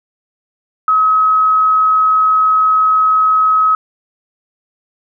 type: tone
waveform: sine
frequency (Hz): 1277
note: D#6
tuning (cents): +45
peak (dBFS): -8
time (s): 0.88-3.75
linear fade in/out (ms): 2
effects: none